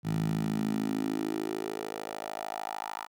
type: tone with high-pass filter sweep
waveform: 10% pulse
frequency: 53.4 Hz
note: G#1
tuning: 49 cents sharp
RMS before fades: -33 dBFS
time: 0.03-3.08 s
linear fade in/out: 50 ms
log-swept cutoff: 140 to 1000 Hz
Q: 3.8
effects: none